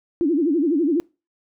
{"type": "tone with vibrato", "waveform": "sine", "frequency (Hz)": 311.1, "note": "D#4", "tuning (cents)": 0, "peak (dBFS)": -16, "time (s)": [0.21, 1], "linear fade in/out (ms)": 0, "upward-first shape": "sine", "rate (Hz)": 12, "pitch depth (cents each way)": 220, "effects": ["noise-tail reverb RT60 0.3 s tail -26 dB re dry"]}